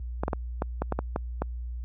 clicks, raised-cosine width 1 ms, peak -13 dBFS, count 9, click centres 0.235 / 0.281 / 0.332 / 0.621 / 0.82 / 0.923 / 0.99 / 1.161 / 1.42 s, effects added 60 Hz sine -29 dBFS peak until 1.84 s + high-pass 60 Hz 12 dB/octave

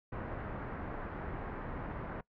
pink low-pass noise, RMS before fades -41 dBFS, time 0.12-2.21 s, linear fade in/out 5 ms, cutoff 1700 Hz, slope 24 dB/octave, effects noise-tail reverb RT60 0.1 s tail -22 dB re dry

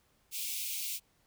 white high-pass noise, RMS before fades -37 dBFS, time 0.31-1 s, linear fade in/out 50 ms, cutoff 2200 Hz, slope 96 dB/octave, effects pink hiss -71 dBFS RMS until 1.26 s

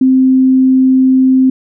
sine tone, 260.8 Hz, C4, 5 cents flat, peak -5 dBFS, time 0.01-1.5 s, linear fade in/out 5 ms, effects none

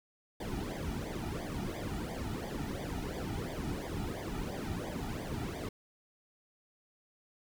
brown noise with flanger, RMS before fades -38 dBFS, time 0.4-5.69 s, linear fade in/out 5 ms, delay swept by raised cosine 0.72 to 1.92 ms, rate 2.9 Hz, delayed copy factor -0.95, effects none

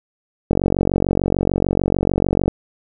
click train, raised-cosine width 2 ms, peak -3 dBFS, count 93, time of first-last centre 0.51-2.48 s, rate 46.7 Hz, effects none

